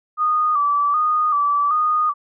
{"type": "tone with vibrato", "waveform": "sine", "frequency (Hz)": 1194, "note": "D6", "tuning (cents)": 28, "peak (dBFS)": -15, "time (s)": [0.17, 2.14], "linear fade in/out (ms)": 50, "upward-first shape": "square", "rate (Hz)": 1.3, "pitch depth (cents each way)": 55, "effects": []}